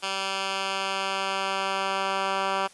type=tone with band-pass filter sweep; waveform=10% pulse; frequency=193.6 Hz; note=G3; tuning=21 cents flat; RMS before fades=-28 dBFS; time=0.02-2.68 s; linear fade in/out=20 ms; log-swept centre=3100 to 1500 Hz; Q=0.82; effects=white hiss -52 dBFS RMS until 2.73 s + resampled to 24000 Hz